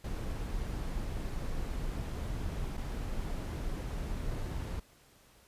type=noise with dropouts; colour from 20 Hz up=brown; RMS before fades=-36 dBFS; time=0.04-4.8 s; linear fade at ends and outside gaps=5 ms; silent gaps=2.77-2.776 s; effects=pink hiss -62 dBFS RMS until 5.47 s + resampled to 32000 Hz